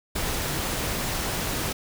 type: noise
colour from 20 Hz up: pink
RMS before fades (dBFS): -28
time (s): 0.15-1.73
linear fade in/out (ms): 10
effects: none